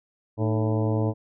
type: harmonic tone with a mistuned harmonic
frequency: 110 Hz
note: A2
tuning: in tune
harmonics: 1 / 2 / 3 / 4 / 5 / 6 / 7 / 8 / 9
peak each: -23 / -31 / -29 / -31 / -33 / -36 / -41 / -39 / -42 dBFS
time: 0.37-1.14 s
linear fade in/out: 50 ms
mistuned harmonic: 3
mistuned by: -91 cents
effects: none